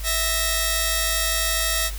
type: tone pair together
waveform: 5% pulse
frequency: 654.8 / 1852 Hz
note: E5 / A#6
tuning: -12 / -12 cents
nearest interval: octave + tritone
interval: 1800 cents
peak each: -13 dBFS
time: 0.03-1.91 s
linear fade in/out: 50 ms
effects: added 50 Hz sine -28 dBFS peak until 1.98 s + white hiss -39 dBFS RMS until 1.98 s